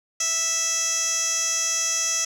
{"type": "tone with band-pass filter", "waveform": "15% pulse", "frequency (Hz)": 657, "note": "E5", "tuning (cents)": -6, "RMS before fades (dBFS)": -24, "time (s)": [0.2, 2.25], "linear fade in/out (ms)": 5, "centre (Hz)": 6000, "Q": 3.7, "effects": []}